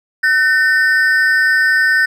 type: ring-modulated tone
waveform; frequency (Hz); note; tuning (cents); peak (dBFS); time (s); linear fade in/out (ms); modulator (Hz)
triangle; 1665; G#6; +4; -5; 0.23-2.06; 10; 148
effects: none